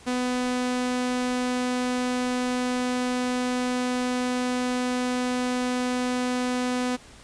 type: tone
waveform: sawtooth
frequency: 249.7 Hz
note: B3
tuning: 19 cents sharp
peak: -20 dBFS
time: 0.06-6.97 s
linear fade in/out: 20 ms
effects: pink hiss -49 dBFS RMS until 7.23 s + resampled to 22050 Hz